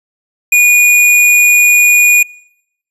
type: tone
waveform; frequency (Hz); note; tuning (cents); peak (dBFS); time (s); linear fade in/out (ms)
square; 2450; D#7; -27; -5; 0.52-2.23; 5
effects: noise-tail reverb RT60 0.8 s tail -25 dB re dry + resampled to 32000 Hz

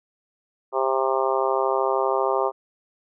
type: harmonic tone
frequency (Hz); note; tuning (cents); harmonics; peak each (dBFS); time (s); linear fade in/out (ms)
132.8; C3; +26; 3 / 4 / 5 / 6 / 7 / 8 / 9; -25 / -26 / -27 / -28 / -28 / -29 / -30; 0.72-2.52; 50
effects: none

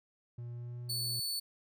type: tone with pitch glide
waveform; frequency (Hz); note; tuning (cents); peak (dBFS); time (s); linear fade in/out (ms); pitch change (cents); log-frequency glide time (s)
triangle; 119.7 to 121.37; A#2 to B2; +46 to -30; -38; 0.38-1.2; 5; +24; 0.53-0.82
type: tone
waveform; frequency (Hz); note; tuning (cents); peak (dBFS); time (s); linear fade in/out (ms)
sawtooth; 4461; C#8; +10; -31; 0.89-1.4; 10
effects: none

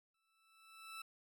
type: tone with exponential growth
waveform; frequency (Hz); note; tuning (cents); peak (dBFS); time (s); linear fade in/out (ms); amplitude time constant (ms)
20% pulse; 1318.5; E6; 0; -40; 0.14-1.02; 5; 190
effects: none

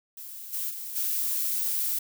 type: noise with level steps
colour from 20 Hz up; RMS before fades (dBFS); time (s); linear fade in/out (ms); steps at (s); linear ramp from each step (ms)
violet; -41 / -31 / -37 / -28; 0.17-1.99; 5; 0.52 / 0.69 / 0.95; 20
effects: none

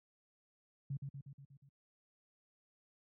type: tone with echo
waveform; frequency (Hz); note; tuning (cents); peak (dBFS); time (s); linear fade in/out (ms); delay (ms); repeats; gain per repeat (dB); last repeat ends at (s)
sine; 138.59; C#3; 0; -36; 0.9-0.97; 5; 120; 6; -4; 1.69
effects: high-pass 80 Hz 12 dB/octave

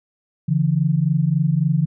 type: tone pair together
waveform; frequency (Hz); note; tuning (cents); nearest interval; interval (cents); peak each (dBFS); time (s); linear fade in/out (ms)
sine; 143.08 / 166.7; D3 / E3; -45 / +20; minor third; 265; -18; 0.48-1.86; 10
effects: none

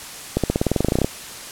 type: accelerating click train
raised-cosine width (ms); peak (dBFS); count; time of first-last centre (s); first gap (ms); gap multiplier
2; -4; 16; 0.37-1.045; 67; 0.94
effects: white hiss -35 dBFS RMS until 1.51 s + low-pass 11000 Hz 12 dB/octave

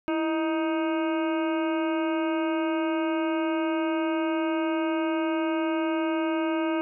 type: harmonic tone with a mistuned harmonic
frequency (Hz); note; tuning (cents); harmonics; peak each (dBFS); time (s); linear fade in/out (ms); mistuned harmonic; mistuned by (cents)
313.4; D#4; +13; 1 / 2 / 3 / 4 / 5 / 7 / 8 / 9; -25 / -31 / -35 / -37 / -39 / -42 / -43 / -44; 0.08-6.81; 0; 1; +77
effects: none

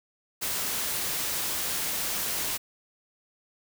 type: noise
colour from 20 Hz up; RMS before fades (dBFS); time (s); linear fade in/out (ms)
white; -30; 0.41-2.58; 20
effects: none

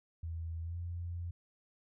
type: tone with pitch glide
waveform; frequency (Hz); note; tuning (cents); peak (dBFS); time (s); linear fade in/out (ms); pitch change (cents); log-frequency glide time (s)
sine; 82.41 to 86.41; E2 to F2; 0 to -18; -37; 0.23-1.31; 5; +82; 0.62-0.77
effects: none

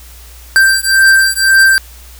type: beating tone pair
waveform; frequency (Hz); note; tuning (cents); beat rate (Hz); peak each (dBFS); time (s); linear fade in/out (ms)
square; 1568 / 1569.9; G6 / G6; 0 / +2; 1.9; -10; 0.56-1.78; 0
effects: added 60 Hz sine -34 dBFS peak until 2.19 s + white hiss -39 dBFS RMS until 2.19 s

